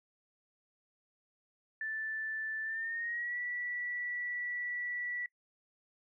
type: tone with pitch glide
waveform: sine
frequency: 1760 to 1952.8 Hz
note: A6 to B6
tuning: 0 to -20 cents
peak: -35 dBFS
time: 1.81-5.26 s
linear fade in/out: 2 ms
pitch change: +180 cents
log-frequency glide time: 2.63-3.38 s
effects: noise-tail reverb RT60 0.1 s tail -22 dB re dry

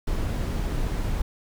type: noise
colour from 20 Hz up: brown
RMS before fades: -26 dBFS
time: 0.07-1.22 s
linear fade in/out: 5 ms
effects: none

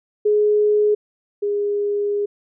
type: tone pair in turn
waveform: sine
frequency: 419.5 / 409.7 Hz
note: G#4 / G#4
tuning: +17 / -24 cents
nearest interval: unison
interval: 41 cents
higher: first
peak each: -13 / -18 dBFS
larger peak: first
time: 0.25-0.95 / 1.42-2.26 s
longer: second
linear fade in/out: 10 ms
effects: none

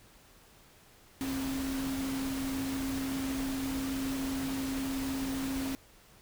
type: tone in noise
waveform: sine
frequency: 268.2 Hz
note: C4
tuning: 43 cents sharp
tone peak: -32 dBFS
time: 1.21-5.75 s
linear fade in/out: 0 ms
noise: pink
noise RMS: -40 dBFS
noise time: 1.21-5.75 s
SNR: +5 dB
effects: pink hiss -59 dBFS RMS until 6.21 s

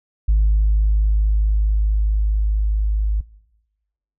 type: tone with level ramp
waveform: sine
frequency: 52.3 Hz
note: G#1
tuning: 13 cents sharp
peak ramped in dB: -10 to -15 dBFS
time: 0.28-3.21 s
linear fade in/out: 10 ms
effects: noise-tail reverb RT60 1.0 s tail -22 dB re dry + tanh soft clip ceiling -9 dBFS

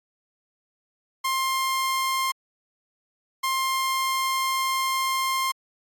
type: tone bursts at uneven times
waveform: sawtooth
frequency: 1058 Hz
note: C6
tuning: 19 cents sharp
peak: -19 dBFS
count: 2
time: 1.24-2.32 / 3.43-5.52 s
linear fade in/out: 10 ms
effects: AAC 64 kbps

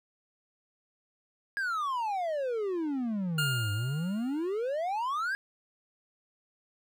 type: exponential two-way sweep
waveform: triangle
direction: down then up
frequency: 1661.2 to 99.6 to 1661.2 Hz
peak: -27 dBFS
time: 1.57-5.35 s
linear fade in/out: 0 ms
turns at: 3.72 s
type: tone with exponential decay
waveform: 25% pulse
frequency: 1411 Hz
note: F6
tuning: 17 cents sharp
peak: -23 dBFS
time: 3.38-4.76 s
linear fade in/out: 5 ms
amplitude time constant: 300 ms
effects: none

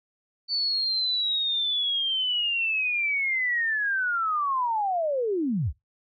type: linear sweep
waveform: sine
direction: down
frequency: 4531 to 49 Hz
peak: -23 dBFS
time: 0.48-5.73 s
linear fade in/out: 50 ms
effects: noise-tail reverb RT60 0.2 s tail -24 dB re dry

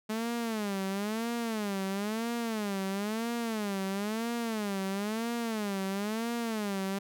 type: tone with vibrato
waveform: sawtooth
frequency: 213 Hz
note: G#3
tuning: 44 cents sharp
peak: -27 dBFS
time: 0.09-6.99 s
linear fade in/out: 10 ms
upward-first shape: sine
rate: 1 Hz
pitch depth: 180 cents each way
effects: none

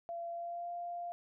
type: tone with pitch glide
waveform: sine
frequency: 682 to 696.3 Hz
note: F5 to F5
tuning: -41 to -5 cents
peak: -38 dBFS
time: 0.09-1.12 s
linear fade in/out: 0 ms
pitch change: +36 cents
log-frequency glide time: 0.29-0.71 s
effects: none

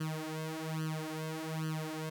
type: tone with flanger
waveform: sawtooth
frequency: 157.8 Hz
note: D#3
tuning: 25 cents sharp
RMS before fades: -38 dBFS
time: 0-2.1 s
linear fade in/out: 10 ms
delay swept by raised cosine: 0.66 to 4.46 ms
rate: 1.2 Hz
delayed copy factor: +1
effects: none

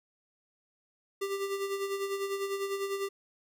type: tone with tremolo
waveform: square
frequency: 394.8 Hz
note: G4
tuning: 12 cents sharp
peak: -30 dBFS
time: 1.21-3.09 s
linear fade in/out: 10 ms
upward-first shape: sine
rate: 10 Hz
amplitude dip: 55%
effects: none

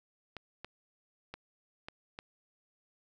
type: clicks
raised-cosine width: 0.3 ms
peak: -26 dBFS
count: 5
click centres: 0.367 / 0.646 / 1.34 / 1.885 / 2.189 s
effects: none

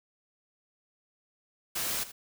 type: noise with echo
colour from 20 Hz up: white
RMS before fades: -32 dBFS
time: 1.75-2.04 s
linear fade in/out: 10 ms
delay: 80 ms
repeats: 1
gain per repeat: -14 dB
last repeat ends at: 2.12 s
effects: none

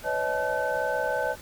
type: tone cluster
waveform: sine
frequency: 504 / 566 / 632 / 865 / 1522 Hz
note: B4 / C#5 / D#5 / A5 / F#6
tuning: +35 / +36 / +27 / -30 / +48 cents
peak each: -31 dBFS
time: 0.03-1.36 s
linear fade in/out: 50 ms
effects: pink hiss -46 dBFS RMS until 1.41 s

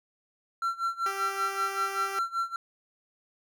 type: tone with tremolo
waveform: triangle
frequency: 1358 Hz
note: F6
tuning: 49 cents flat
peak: -23 dBFS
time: 0.62-2.56 s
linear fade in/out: 2 ms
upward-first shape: sine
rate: 5.2 Hz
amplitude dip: 90%
type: tone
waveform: 10% pulse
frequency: 392 Hz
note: G4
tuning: in tune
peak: -25 dBFS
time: 1.06-2.19 s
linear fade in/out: 2 ms
effects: none

